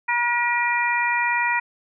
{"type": "harmonic tone", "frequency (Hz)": 478.7, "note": "A#4", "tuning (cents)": 46, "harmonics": [2, 3, 4, 5], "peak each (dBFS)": [-23, -29, -23, -25], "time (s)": [0.08, 1.6], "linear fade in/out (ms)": 10, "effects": []}